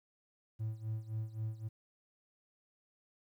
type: tone with tremolo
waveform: triangle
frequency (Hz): 110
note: A2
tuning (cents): 0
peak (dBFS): -31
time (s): 0.59-1.69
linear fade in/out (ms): 20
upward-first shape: sine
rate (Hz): 3.8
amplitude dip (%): 85
effects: tanh soft clip ceiling -29 dBFS + 12-bit